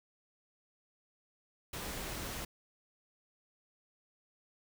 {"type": "noise", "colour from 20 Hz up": "pink", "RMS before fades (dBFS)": -41, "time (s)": [1.73, 2.45], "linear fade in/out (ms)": 5, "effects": []}